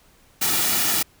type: noise with comb filter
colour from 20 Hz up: white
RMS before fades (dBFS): -21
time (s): 0.41-1.03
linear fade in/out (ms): 10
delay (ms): 1.9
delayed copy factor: -0.55
effects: pink hiss -56 dBFS RMS until 1.2 s